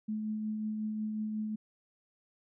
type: tone with tremolo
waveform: sine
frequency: 215.1 Hz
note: A3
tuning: 39 cents flat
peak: -31 dBFS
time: 0.08-1.56 s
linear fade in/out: 10 ms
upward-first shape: triangle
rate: 5.5 Hz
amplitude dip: 30%
effects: none